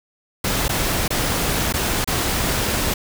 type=noise with dropouts; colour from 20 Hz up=pink; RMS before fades=-21 dBFS; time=0.44-2.94 s; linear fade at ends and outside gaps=5 ms; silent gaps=0.682-0.692 / 1.08-1.104 / 1.726-1.738 / 2.045-2.074 s; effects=none